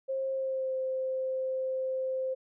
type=tone with pitch glide; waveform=sine; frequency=533 to 522.3 Hz; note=C5 to C5; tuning=+32 to -3 cents; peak=-29 dBFS; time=0.08-2.35 s; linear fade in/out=20 ms; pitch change=-35 cents; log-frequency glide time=0.32-0.75 s; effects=none